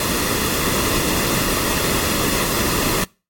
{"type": "noise with comb filter", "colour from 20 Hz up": "pink", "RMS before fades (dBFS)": -20, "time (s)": [0, 3.04], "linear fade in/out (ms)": 2, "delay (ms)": 1.3, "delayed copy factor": -0.5, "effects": ["noise-tail reverb RT60 0.3 s tail -24 dB re dry", "AAC 64 kbps"]}